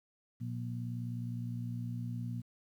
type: harmonic tone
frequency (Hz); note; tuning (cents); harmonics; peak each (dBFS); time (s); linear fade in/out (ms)
59.6; A#1; +39; 2 / 3 / 4; -37 / -45 / -43; 0.4-2.42; 20
effects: 11-bit